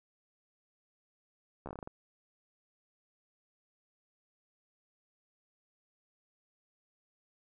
slowing click train, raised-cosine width 1 ms, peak -28 dBFS, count 9, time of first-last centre 1.66-1.874 s, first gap 13 ms, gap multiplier 1.2, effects none

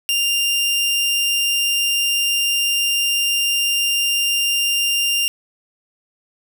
sawtooth tone, 2794 Hz, F7, in tune, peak -13 dBFS, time 0.09-5.28 s, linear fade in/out 0 ms, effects none

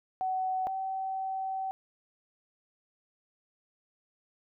sine tone pair in turn, 751 / 765.5 Hz, F#5 / G5, +26 / -41 cents, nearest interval unison, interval 33 cents, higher second, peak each -28 / -31 dBFS, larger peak first, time 0.21-0.67 / 0.67-1.71 s, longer second, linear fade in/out 0 ms, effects none

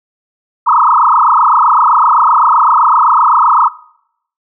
sine tone with frequency modulation, 1108.7 Hz, C#6, in tune, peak -5 dBFS, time 0.66-3.69 s, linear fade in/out 20 ms, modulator 27.8 Hz, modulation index 7, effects noise-tail reverb RT60 0.7 s tail -21 dB re dry

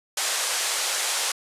white band-pass noise, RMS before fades -26 dBFS, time 0.17-1.32 s, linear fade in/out 5 ms, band 480 to 9500 Hz, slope 24 dB/octave, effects resampled to 32000 Hz

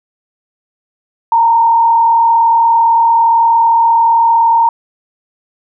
sine tone with frequency modulation, 921 Hz, A#5, 21 cents flat, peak -6 dBFS, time 1.32-4.69 s, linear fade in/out 2 ms, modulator 37.5 Hz, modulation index 0.51, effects none

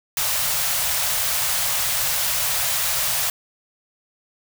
white band-stop noise, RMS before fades -22 dBFS, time 0.17-3.3 s, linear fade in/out 2 ms, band 160 to 520 Hz, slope 48 dB/octave, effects none

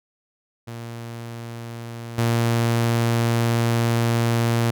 sawtooth tone with level steps, 116.7 Hz, A#2, 2 cents sharp, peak -28 / -14 dBFS, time 0.67-4.71 s, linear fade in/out 10 ms, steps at 2.18 s, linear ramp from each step 5 ms, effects none

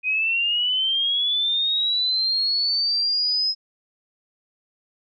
sine linear sweep, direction up, 2489 to 5130 Hz, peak -19 dBFS, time 0.03-3.55 s, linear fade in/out 50 ms, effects none

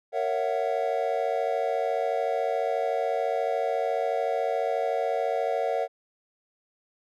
triangle chord, F# dominant seventh, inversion first, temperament just, 462.5 / 555 / 666 / 740 Hz, A#4 / C#5 / E5 / F#5, -14 / +2 / +18 / 0 cents, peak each -28 dBFS, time 0.12-5.88 s, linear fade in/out 50 ms, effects none

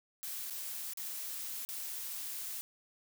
blue noise with dropouts, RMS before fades -41 dBFS, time 0.23-2.61 s, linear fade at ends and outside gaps 0 ms, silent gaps 0.499-0.507 / 0.935-0.973 / 1.65-1.689 s, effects none

